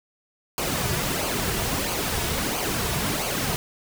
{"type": "noise with flanger", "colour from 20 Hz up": "pink", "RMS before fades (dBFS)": -26, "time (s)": [0.58, 3.56], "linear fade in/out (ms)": 0, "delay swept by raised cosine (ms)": [0.54, 3.84], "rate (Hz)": 1.5, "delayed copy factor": -0.6, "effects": []}